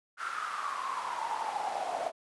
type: noise with high-pass filter sweep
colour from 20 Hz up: brown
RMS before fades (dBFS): -35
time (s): 0.17-2.12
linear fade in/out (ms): 50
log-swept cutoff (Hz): 1400 to 670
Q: 9.3
effects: resampled to 24000 Hz